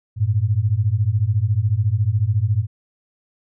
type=beating tone pair; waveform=sine; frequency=98 / 112 Hz; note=G2 / A2; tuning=0 / +31 cents; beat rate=14 Hz; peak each=-19 / -18 dBFS; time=0.16-2.67 s; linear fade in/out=50 ms; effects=none